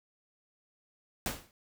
pink noise with exponential decay, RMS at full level -30 dBFS, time 1.26-1.51 s, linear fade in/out 1 ms, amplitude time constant 54 ms, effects none

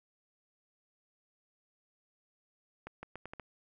accelerating click train, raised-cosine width 0.5 ms, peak -28 dBFS, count 6, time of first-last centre 2.87-3.397 s, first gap 160 ms, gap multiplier 0.79, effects none

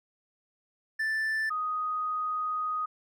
triangle / sine tone pair in turn, 1764 / 1247.3 Hz, A6 / D#6, +4 / +4 cents, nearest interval tritone, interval 600 cents, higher first, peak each -25 / -28 dBFS, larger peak first, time 0.99-1.5 / 1.5-2.86 s, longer second, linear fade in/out 10 ms, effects none

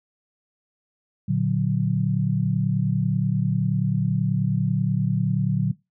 sine chord, Bb augmented, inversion none, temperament equal, 116.54 / 146.83 / 185 Hz, Bb2 / D3 / F#3, 0 / 0 / 0 cents, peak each -25 / -23 / -23 dBFS, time 1.28-5.72 s, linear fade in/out 10 ms, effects noise-tail reverb RT60 0.2 s tail -20 dB re dry

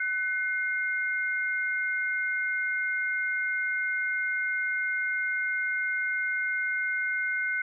sine tone pair together, 1500 / 2123 Hz, F#6 / C7, +23 / +25 cents, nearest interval tritone, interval 602 cents, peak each -28 / -30 dBFS, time 0-7.62 s, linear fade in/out 5 ms, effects none

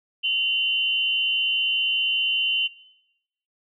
sine tone pair together, 2775 / 3040 Hz, F7 / F#7, -12 / +46 cents, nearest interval major second, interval 158 cents, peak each -23 dBFS, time 0.23-2.68 s, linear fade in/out 20 ms, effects noise-tail reverb RT60 0.9 s tail -19 dB re dry

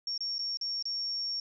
sine tone with dropouts, 5510 Hz, F8, 24 cents flat, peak -31 dBFS, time 0.07-1.4 s, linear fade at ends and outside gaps 2 ms, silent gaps 0.178-0.206 / 0.383-0.391 / 0.572-0.612 / 0.826-0.854 s, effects none

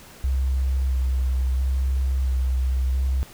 sine tone with vibrato, 65.1 Hz, C2, 8 cents flat, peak -19 dBFS, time 0.24-3.23 s, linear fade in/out 0 ms, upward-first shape square, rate 0.74 Hz, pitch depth 18 cents each way, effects pink hiss -46 dBFS RMS until 3.33 s

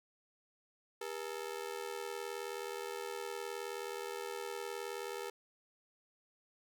sawtooth ring-modulated tone, 440 Hz, A4, in tune, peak -33 dBFS, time 1.01-5.3 s, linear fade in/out 5 ms, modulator 39.6 Hz, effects none

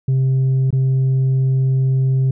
sine tone with dropouts, 132.1 Hz, C3, 17 cents sharp, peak -10 dBFS, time 0.08-2.31 s, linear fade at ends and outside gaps 5 ms, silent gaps 0.706-0.727 s, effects tanh soft clip ceiling -12 dBFS

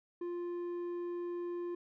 square tone with low-pass filter, 349.2 Hz, F4, in tune, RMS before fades -39 dBFS, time 0.21-1.75 s, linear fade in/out 5 ms, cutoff 830 Hz, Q 0.53, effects none

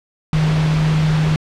sine tone in noise, 155.56 Hz, D#3, in tune, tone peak -13 dBFS, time 0.33-1.36 s, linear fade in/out 2 ms, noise pink, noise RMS -24 dBFS, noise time 0.33-1.36 s, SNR +8 dB, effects low-pass 4000 Hz 12 dB/octave

